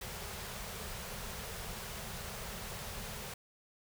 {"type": "band-stop noise", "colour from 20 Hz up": "pink", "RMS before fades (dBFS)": -43, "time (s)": [0.01, 3.34], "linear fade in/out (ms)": 5, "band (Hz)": [230, 370], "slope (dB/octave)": 96, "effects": []}